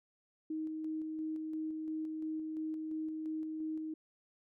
sine tone with tremolo, 314 Hz, D#4, 16 cents sharp, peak -35 dBFS, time 0.5-3.94 s, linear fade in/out 5 ms, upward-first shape square, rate 2.9 Hz, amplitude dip 25%, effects none

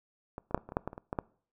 clicks, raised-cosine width 1 ms, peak -25 / -29 / -10 / -26 / -30 / -26 / -13 / -20 / -30 / -27 / -19 / -16 dBFS, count 12, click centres 0.381 / 0.51 / 0.546 / 0.577 / 0.69 / 0.721 / 0.769 / 0.876 / 0.931 / 0.979 / 1.129 / 1.188 s, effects noise-tail reverb RT60 0.5 s tail -23 dB re dry

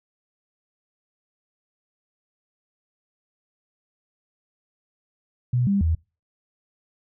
sine tone with pitch steps, 123.6 / 199 / 81.2 Hz, B2 / G3 / E2, +2 / +26 / -26 cents, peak -18 dBFS, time 5.53-5.95 s, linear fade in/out 5 ms, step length 140 ms, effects noise-tail reverb RT60 0.3 s tail -25 dB re dry

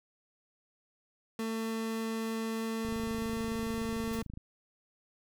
30% pulse tone with pitch glide, 224.2 to 225.6 Hz, A3 to A3, +33 to +44 cents, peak -30 dBFS, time 1.39-4.22 s, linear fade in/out 2 ms, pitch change +11 cents, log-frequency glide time 2.54-3.34 s
click train, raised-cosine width 5 ms, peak -31 dBFS, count 42, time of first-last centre 2.85-4.374 s, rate 26.9 Hz
white noise with exponential decay, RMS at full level -43 dBFS, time 4.13-4.27 s, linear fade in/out 5 ms, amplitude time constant 30 ms
effects none

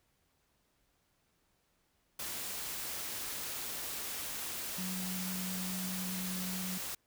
sine tone in noise, 185 Hz, F#3, in tune, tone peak -38 dBFS, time 4.78-6.78 s, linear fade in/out 5 ms, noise white, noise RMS -40 dBFS, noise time 2.19-6.95 s, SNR -1 dB, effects pink hiss -75 dBFS RMS until 7.06 s

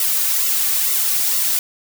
blue noise with flanger, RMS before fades -18 dBFS, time 0-1.59 s, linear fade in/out 2 ms, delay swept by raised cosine 1.2 to 3.1 ms, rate 2.2 Hz, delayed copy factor -0.7, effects none

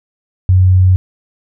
sine tone, 92.5 Hz, F#2, in tune, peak -5 dBFS, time 0.49-0.96 s, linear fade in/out 0 ms, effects none

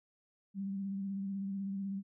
sine tone with vibrato, 196 Hz, G3, in tune, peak -35 dBFS, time 0.54-2.03 s, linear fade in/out 50 ms, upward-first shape sine, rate 16 Hz, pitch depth 29 cents each way, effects none

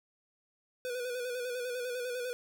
square tone with vibrato, 493.9 Hz, B4, in tune, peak -35 dBFS, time 0.85-2.33 s, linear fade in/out 0 ms, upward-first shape square, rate 10 Hz, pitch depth 40 cents each way, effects none

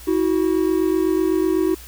triangle tone pair together, 323.7 / 371.7 Hz, E4 / F#4, -31 / +8 cents, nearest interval major second, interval 239 cents, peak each -17 dBFS, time 0.07-1.75 s, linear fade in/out 10 ms, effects added 60 Hz sine -40 dBFS peak until 1.87 s + white hiss -42 dBFS RMS until 1.87 s

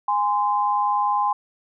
sine tone pair together, 825 / 1034.9 Hz, G#5 / C6, -12 / -19 cents, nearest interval major third, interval 393 cents, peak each -21 dBFS, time 0.08-1.33 s, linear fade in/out 5 ms, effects none

